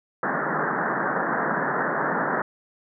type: band-pass noise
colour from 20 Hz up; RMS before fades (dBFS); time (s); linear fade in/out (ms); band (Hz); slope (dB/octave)
white; -25; 0.23-2.42; 2; 140 to 1800; 96
effects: none